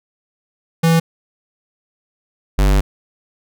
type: tone pair in turn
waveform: square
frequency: 164.81 / 49 Hz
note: E3 / G1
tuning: 0 / 0 cents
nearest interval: octave + major sixth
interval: 2100 cents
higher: first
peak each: -11 dBFS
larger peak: neither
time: 0.83-1 / 2.58-2.81 s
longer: second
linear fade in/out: 10 ms
effects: none